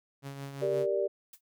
sawtooth tone with tremolo, 138.6 Hz, C#3, in tune, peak -33 dBFS, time 0.22-0.87 s, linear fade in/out 50 ms, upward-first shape triangle, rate 5.8 Hz, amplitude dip 50%
sine chord, G minor, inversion none, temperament equal, 392 / 466.2 / 587.3 Hz, G4 / Bb4 / D5, 0 / 0 / 0 cents, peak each -30 / -33 / -30 dBFS, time 0.61-1.08 s, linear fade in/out 20 ms
blue noise with exponential decay, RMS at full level -43 dBFS, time 1.33-1.41 s, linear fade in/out 5 ms, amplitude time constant 16 ms
effects none

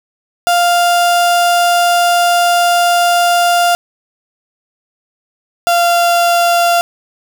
35% pulse tone pair in turn, 698.5 / 691.7 Hz, F5 / F5, 0 / -17 cents, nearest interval unison, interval 17 cents, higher first, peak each -7 dBFS, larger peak neither, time 0.47-3.75 / 5.67-6.81 s, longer first, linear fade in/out 0 ms, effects none

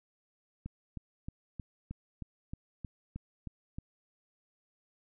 click train, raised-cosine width 5 ms, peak -27 dBFS, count 11, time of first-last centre 0.66-3.785 s, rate 3.2 Hz, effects none

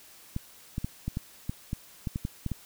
clicks, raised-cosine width 5 ms, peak -18 dBFS, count 12, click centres 0.364 / 0.781 / 0.845 / 1.08 / 1.171 / 1.495 / 1.731 / 2.072 / 2.159 / 2.251 / 2.463 / 2.517 s, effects white hiss -53 dBFS RMS until 2.65 s

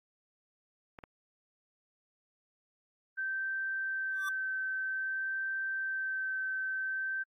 clicks, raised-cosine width 0.5 ms, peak -31 dBFS, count 2, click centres 0.988 / 1.038 s
sine tone with vibrato, 1551 Hz, G6, 19 cents flat, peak -32 dBFS, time 3.17-7.24 s, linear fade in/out 20 ms, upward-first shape sine, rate 0.52 Hz, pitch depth 11 cents each way
square tone with exponential growth, 1168 Hz, D6, 10 cents flat, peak -35 dBFS, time 4.11-4.29 s, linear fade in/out 5 ms, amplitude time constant 38 ms
effects AAC 48 kbps

